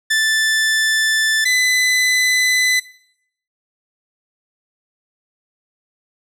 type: tone pair in turn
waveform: sawtooth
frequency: 1760 / 2008 Hz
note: A6 / B6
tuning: 0 / +28 cents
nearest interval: major second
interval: 228 cents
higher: second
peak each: -10 dBFS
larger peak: neither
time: 0.1-1.45 / 1.45-2.8 s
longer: neither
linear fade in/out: 10 ms
effects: noise-tail reverb RT60 0.7 s tail -19 dB re dry + low-pass 11000 Hz 12 dB/octave